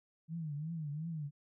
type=tone with vibrato; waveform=sine; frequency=155.56 Hz; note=D#3; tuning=in tune; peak=-37 dBFS; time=0.28-1.31 s; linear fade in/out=50 ms; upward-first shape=triangle; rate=2.8 Hz; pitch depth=160 cents each way; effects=none